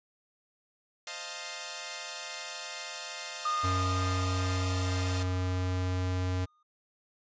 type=chord; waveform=5% pulse; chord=F dominant seventh; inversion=second; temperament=equal; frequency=523.3 / 622.3 / 698.5 / 880 Hz; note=C5 / Eb5 / F5 / A5; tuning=0 / 0 / 0 / 0 cents; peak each=-34 / -31 / -31 / -32 dBFS; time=1.07-5.23 s; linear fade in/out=2 ms
type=tone with exponential decay; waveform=triangle; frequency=1226 Hz; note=D#6; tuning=26 cents flat; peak=-25 dBFS; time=3.45-6.63 s; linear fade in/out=5 ms; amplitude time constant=690 ms
type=tone with pitch glide; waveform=square; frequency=92.5 to 91.7 Hz; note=F#2 to F#2; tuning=0 to -15 cents; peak=-29 dBFS; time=3.63-6.46 s; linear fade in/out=20 ms; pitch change=-15 cents; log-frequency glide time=4.58-5.31 s
effects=resampled to 16000 Hz